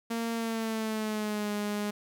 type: tone with pitch glide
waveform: sawtooth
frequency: 230 to 207.3 Hz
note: A#3 to G#3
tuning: -23 to -3 cents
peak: -26 dBFS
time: 0.1-1.91 s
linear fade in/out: 10 ms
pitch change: -180 cents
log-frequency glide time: 0.33-1.51 s
effects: none